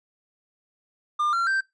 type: tone with pitch steps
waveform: triangle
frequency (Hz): 1200 / 1370.5 / 1565.2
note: D6 / F6 / G6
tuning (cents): +37 / -33 / -3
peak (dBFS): -19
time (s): 1.19-1.61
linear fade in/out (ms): 10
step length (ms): 140
effects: noise-tail reverb RT60 0.2 s tail -20 dB re dry + resampled to 22050 Hz